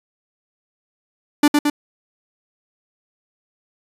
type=tone with echo; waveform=45% pulse; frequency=293.7 Hz; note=D4; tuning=in tune; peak=-9 dBFS; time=1.43-1.48 s; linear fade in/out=5 ms; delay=110 ms; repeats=2; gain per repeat=-3 dB; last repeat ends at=1.7 s; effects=resampled to 32000 Hz